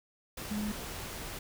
sine tone in noise, 210 Hz, G#3, 19 cents sharp, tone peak -32 dBFS, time 0.51-0.72 s, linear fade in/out 5 ms, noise pink, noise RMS -41 dBFS, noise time 0.37-1.39 s, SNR +6 dB, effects none

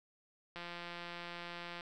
click train, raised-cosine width 0.3 ms, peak -29 dBFS, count 217, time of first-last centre 0.56-1.809 s, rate 173 Hz, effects none

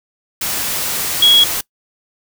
sine tone in noise, 3322 Hz, G#7, in tune, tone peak -6 dBFS, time 1.22-1.44 s, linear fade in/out 5 ms, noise white, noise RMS -20 dBFS, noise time 0.41-1.61 s, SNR +11 dB, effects noise-tail reverb RT60 0.1 s tail -22 dB re dry

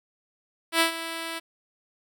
5% pulse tone with ADSR envelope, 329.5 Hz, E4, 1 cent flat, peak -6 dBFS, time 0.72-1.4 s, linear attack 82 ms, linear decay 110 ms, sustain -14 dB, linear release 21 ms, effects none

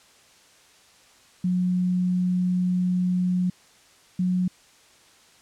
sine tone pair in turn, 181 / 181.99 Hz, F#3 / F#3, -38 / -28 cents, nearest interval unison, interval 10 cents, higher second, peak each -20 dBFS, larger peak neither, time 1.44-3.5 / 4.19-4.48 s, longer first, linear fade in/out 5 ms, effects white hiss -55 dBFS RMS until 5.41 s + low-pass 8000 Hz 12 dB/octave

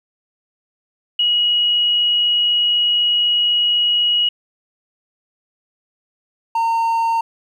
sine / triangle tone pair in turn, 2904 / 914.7 Hz, F#7 / A#5, -33 / -33 cents, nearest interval octave + minor sixth, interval 2000 cents, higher first, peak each -13 dBFS, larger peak neither, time 1.19-4.29 / 6.55-7.21 s, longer first, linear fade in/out 5 ms, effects 9-bit

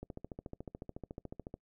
click train, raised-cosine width 2 ms, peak -29 dBFS, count 22, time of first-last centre 0.03-1.541 s, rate 13.9 Hz, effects noise-tail reverb RT60 0.1 s tail -24 dB re dry

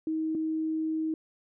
sine tone pair in turn, 316.7 / 316.7 Hz, D#4 / D#4, +31 / +31 cents, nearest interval unison, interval 0 cents, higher neither, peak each -27 dBFS, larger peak neither, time 0.07-0.35 / 0.35-1.14 s, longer second, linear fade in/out 2 ms, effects none

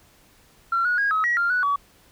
sine tone with pitch steps, 1364 / 1456 / 1638 / 1279 / 1912 / 1394 / 1477 / 1136 Hz, F6 / F#6 / G#6 / D#6 / A#6 / F6 / F#6 / C#6, -41 / -28 / -24 / +47 / +43 / -4 / -3 / +42 cents, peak -18 dBFS, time 0.72-1.76 s, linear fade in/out 5 ms, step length 130 ms, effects tanh soft clip ceiling -14 dBFS + pink hiss -56 dBFS RMS until 2.11 s

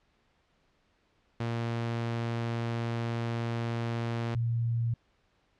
sawtooth / sine tone pair in turn, 116.54 / 116.54 Hz, A#2 / A#2, 0 / 0 cents, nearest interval unison, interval 0 cents, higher neither, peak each -26 dBFS, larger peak neither, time 1.4-4.35 / 4.35-4.94 s, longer first, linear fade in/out 5 ms, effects pink hiss -70 dBFS RMS until 5.59 s + low-pass 4000 Hz 12 dB/octave

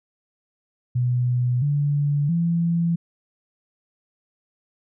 sine tone with pitch steps, 123.7 / 144.58 / 168.98 Hz, B2 / D3 / E3, +3 / -27 / +43 cents, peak -18 dBFS, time 0.95-2.96 s, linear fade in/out 10 ms, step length 670 ms, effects none

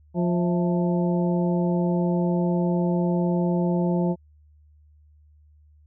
harmonic tone with a mistuned harmonic, 175.8 Hz, F3, 12 cents sharp, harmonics 1 / 2 / 3 / 4 / 5, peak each -21 / -27 / -31 / -33 / -35 dBFS, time 0.14-4.16 s, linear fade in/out 50 ms, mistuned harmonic 4, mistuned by -100 cents, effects added 75 Hz sine -52 dBFS peak until 5.86 s

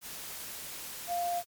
sine tone in noise, 698.5 Hz, F5, in tune, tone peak -29 dBFS, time 1.07-1.43 s, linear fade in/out 50 ms, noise white, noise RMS -42 dBFS, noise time 0.01-1.45 s, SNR +10 dB, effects MP3 96 kbps

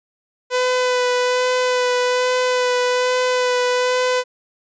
sawtooth tone with vibrato, 500 Hz, B4, 21 cents sharp, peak -12 dBFS, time 0.5-4.24 s, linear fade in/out 50 ms, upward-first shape sine, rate 1.2 Hz, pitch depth 15 cents each way, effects resampled to 16000 Hz

